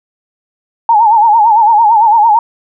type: tone with vibrato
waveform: sine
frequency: 880 Hz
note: A5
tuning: in tune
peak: -4 dBFS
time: 0.89-2.39 s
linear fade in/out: 2 ms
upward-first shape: sine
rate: 8.9 Hz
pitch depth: 110 cents each way
effects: none